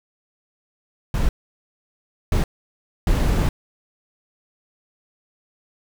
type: noise bursts at uneven times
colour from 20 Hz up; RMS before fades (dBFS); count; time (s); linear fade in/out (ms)
brown; -18; 3; 1.14-1.29 / 2.32-2.44 / 3.07-3.49; 2
effects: none